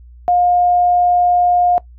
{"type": "tone", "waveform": "sine", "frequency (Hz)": 711, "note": "F5", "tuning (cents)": 31, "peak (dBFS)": -10, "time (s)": [0.28, 1.78], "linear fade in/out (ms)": 0, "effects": ["noise-tail reverb RT60 0.1 s tail -19 dB re dry", "added 60 Hz sine -37 dBFS peak until 1.98 s"]}